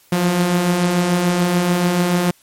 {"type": "beating tone pair", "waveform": "sawtooth", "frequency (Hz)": [170.6, 177.5], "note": ["F3", "F3"], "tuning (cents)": [-40, 28], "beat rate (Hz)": 6.9, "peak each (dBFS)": [-20, -11], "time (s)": [0.12, 2.31], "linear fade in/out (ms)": 5, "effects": ["white hiss -53 dBFS RMS until 2.42 s", "MP3 64 kbps"]}